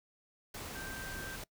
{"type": "tone in noise", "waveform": "sine", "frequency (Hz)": 1568, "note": "G6", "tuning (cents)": 0, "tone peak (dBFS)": -44, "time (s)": [0.75, 1.36], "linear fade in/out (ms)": 5, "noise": "pink", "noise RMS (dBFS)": -44, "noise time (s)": [0.54, 1.44], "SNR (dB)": -3, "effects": ["noise-tail reverb RT60 0.1 s tail -23 dB re dry"]}